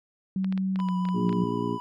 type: tone with pitch glide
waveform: sine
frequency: 190 to 182.37 Hz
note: F#3 to F#3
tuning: +46 to -25 cents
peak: -24 dBFS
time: 0.36-1.44 s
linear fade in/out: 2 ms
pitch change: -71 cents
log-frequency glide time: 0.74-0.93 s
type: clicks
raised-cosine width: 0.3 ms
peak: -24 dBFS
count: 10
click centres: 0.445 / 0.525 / 0.577 / 0.759 / 0.801 / 0.887 / 1.053 / 1.088 / 1.293 / 1.328 s
type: tone with vibrato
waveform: triangle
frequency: 990 Hz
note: B5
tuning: 4 cents sharp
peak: -32 dBFS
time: 0.79-1.8 s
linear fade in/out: 0 ms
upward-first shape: square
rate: 9.6 Hz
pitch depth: 11 cents each way
type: harmonic tone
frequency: 58.5 Hz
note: A#1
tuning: 7 cents sharp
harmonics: 2 / 3 / 4 / 5 / 6 / 7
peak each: -35 / -34 / -31 / -33 / -35 / -32 dBFS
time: 1.13-1.79 s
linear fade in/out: 50 ms
effects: none